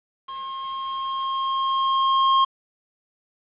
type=tone with level ramp; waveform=square; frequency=1071 Hz; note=C6; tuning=40 cents sharp; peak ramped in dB=-32 to -15 dBFS; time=0.28-2.45 s; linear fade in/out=10 ms; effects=resampled to 8000 Hz + 8-bit